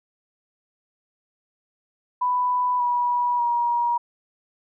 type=tone with pitch steps; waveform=sine; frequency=992 / 972.1 / 952.7 Hz; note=B5 / B5 / A#5; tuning=+7 / -28 / +37 cents; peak=-19 dBFS; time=2.21-3.98 s; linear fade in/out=10 ms; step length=590 ms; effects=none